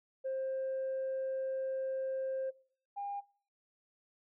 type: tone pair in turn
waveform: sine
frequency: 529 / 806.2 Hz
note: C5 / G5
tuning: +19 / +48 cents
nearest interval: perfect fifth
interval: 729 cents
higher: second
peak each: -32 / -36 dBFS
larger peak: first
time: 0.24-2.51 / 2.96-3.21 s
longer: first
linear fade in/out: 20 ms
effects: noise-tail reverb RT60 0.5 s tail -22 dB re dry + tanh soft clip ceiling -31 dBFS